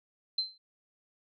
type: tone with exponential decay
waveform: sine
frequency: 4100 Hz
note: C8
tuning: 36 cents flat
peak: -24 dBFS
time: 0.38-0.58 s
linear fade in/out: 5 ms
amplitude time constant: 42 ms
effects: none